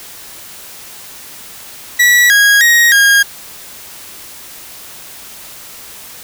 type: tone with pitch steps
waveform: 40% pulse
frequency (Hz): 1941 / 1645 / 1883 / 1628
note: B6 / G#6 / A#6 / G#6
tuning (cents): -31 / -17 / +17 / -35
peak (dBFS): -5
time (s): 1.99-3.23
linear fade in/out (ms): 10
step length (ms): 310
effects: white hiss -33 dBFS RMS until 6.23 s